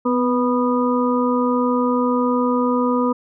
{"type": "harmonic tone with a mistuned harmonic", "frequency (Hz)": 245.7, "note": "B3", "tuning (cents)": -9, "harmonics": [1, 2, 4, 5], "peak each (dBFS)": [-18, -21, -24, -25], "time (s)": [0.05, 3.13], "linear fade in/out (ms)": 10, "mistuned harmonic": 1, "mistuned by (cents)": 29, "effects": []}